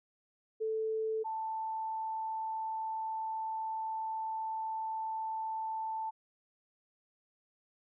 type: tone pair in turn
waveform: sine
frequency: 440 / 883.8 Hz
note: A4 / A5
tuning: 0 / +7 cents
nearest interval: octave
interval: 1207 cents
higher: second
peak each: -31 / -34 dBFS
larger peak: first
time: 0.6-1.24 / 1.24-6.11 s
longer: second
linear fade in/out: 20 ms
effects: none